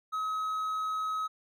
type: tone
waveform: triangle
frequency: 1276 Hz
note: D#6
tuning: 43 cents sharp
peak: -28 dBFS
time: 0.12-1.28 s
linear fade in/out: 20 ms
effects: none